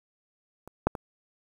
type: clicks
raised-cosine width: 1 ms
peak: -29 / -7 / -20 dBFS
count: 3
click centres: 0.676 / 0.87 / 0.952 s
effects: 8-bit